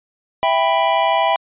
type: chord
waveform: square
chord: E minor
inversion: none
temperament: just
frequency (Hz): 659.3 / 791.1 / 988.9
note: E5 / G5 / B5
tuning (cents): 0 / +16 / +2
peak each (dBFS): -19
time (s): 0.43-1.36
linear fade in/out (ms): 0
effects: resampled to 8000 Hz